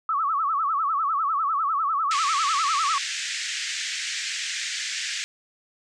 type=tone with vibrato; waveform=sine; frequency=1211 Hz; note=D#6; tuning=47 cents flat; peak=-21 dBFS; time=0.09-2.98 s; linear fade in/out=2 ms; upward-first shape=sine; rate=10 Hz; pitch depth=170 cents each way
type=band-pass noise; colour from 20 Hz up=pink; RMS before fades=-30 dBFS; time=2.11-5.24 s; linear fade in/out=0 ms; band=1700 to 7800 Hz; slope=48 dB/octave
effects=none